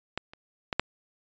clicks, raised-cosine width 0.3 ms, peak -14 / -29 / -13 / -6 dBFS, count 4, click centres 0.176 / 0.335 / 0.728 / 0.796 s, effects resampled to 16000 Hz

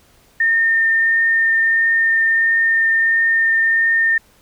sine tone with vibrato, 1817 Hz, A#6, 45 cents flat, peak -12 dBFS, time 0.4-4.18 s, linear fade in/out 5 ms, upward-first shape triangle, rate 1.5 Hz, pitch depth 8 cents each way, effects pink hiss -53 dBFS RMS until 4.41 s

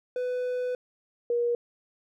triangle / sine tone pair in turn, 498.7 / 476.7 Hz, B4 / A#4, +17 / +39 cents, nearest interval minor second, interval 78 cents, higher first, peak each -25 / -23 dBFS, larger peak second, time 0.16-0.75 / 1.3-1.55 s, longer first, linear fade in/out 2 ms, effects none

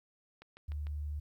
click train, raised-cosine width 0.3 ms, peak -36 dBFS, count 4, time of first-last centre 0.42-0.869 s, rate 6.68 Hz
sine tone, 74 Hz, D2, 14 cents sharp, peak -35 dBFS, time 0.68-1.2 s, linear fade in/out 10 ms
effects 12-bit

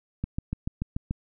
click train, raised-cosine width 5 ms, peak -16 dBFS, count 7, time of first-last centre 0.24-1.11 s, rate 6.9 Hz, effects none

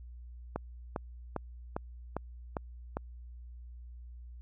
click train, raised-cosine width 1 ms, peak -19 dBFS, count 7, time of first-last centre 0.56-2.97 s, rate 2.49 Hz, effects added 60 Hz sine -45 dBFS peak until 4.41 s

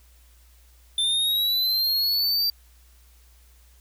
square linear sweep, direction up, 3540 to 4690 Hz, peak -21 dBFS, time 0.98-2.5 s, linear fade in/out 2 ms, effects added 60 Hz sine -52 dBFS peak until 3.8 s + white hiss -60 dBFS RMS until 3.8 s

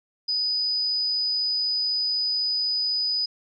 sine tone, 4978 Hz, D#8, in tune, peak -22 dBFS, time 0.28-3.26 s, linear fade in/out 10 ms, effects none

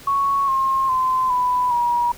sine tone with pitch steps, 1108.7 / 1069.1 / 1030.9 / 994 / 958.5 Hz, C#6 / C6 / C6 / B5 / A#5, 0 / +37 / -26 / +11 / +48 cents, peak -16 dBFS, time 0.07-2.12 s, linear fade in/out 5 ms, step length 410 ms, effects pink hiss -42 dBFS RMS until 2.17 s

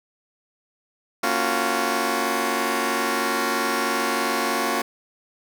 10% pulse chord, Gb major seventh, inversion first, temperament just, 231.2 / 277.5 / 346.9 / 370 Hz, Bb3 / Db4 / F4 / Gb4, -14 / +2 / -12 / 0 cents, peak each -19 dBFS, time 1.23-4.82 s, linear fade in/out 5 ms, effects none

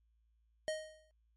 square tone with exponential decay, 624 Hz, D#5, 5 cents sharp, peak -33 dBFS, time 0.68-1.11 s, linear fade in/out 0 ms, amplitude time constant 92 ms, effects added 56 Hz sine -70 dBFS peak until 1.36 s + MP3 48 kbps

